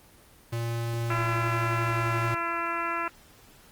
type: tone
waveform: square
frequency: 116.54 Hz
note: A#2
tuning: in tune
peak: -28 dBFS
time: 0.52-2.35 s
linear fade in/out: 10 ms
type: harmonic tone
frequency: 338.1 Hz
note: E4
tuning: 44 cents sharp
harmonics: 1 / 2 / 3 / 4 / 5 / 6 / 7 / 8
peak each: -38 / -38 / -33 / -31 / -37 / -40 / -39 / -40 dBFS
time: 1.1-3.08 s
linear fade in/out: 2 ms
effects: pink hiss -55 dBFS RMS until 3.71 s + Opus 24 kbps